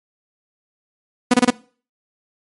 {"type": "tone bursts", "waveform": "sawtooth", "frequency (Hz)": 246.6, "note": "B3", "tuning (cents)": -2, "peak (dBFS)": -6, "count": 4, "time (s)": [1.31, 1.504], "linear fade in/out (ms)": 5, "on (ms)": 29, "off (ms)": 26, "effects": ["noise-tail reverb RT60 0.4 s tail -21 dB re dry", "MP3 48 kbps"]}